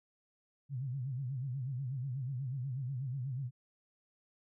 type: tone with vibrato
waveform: sine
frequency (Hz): 130.81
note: C3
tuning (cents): 0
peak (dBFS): -35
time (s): 0.69-3.51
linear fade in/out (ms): 50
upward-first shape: sine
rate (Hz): 8.2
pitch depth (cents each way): 140
effects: none